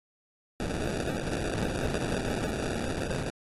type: noise with sample-and-hold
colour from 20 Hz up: blue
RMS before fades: -31 dBFS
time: 0.6-3.3 s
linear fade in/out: 0 ms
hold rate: 1050 Hz
effects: AAC 32 kbps